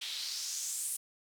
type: noise with band-pass filter sweep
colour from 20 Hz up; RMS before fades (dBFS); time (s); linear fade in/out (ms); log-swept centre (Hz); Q
white; -38; 0.01-0.97; 10; 3300 to 10000; 2.9
effects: none